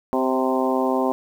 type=harmonic tone with a mistuned harmonic; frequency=130 Hz; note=C3; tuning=11 cents flat; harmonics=2 / 3 / 4 / 5 / 6 / 7 / 8; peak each=-23 / -25 / -26 / -27 / -28 / -28 / -29 dBFS; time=0.13-1.12 s; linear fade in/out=0 ms; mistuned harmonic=4; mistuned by=+21 cents; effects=8-bit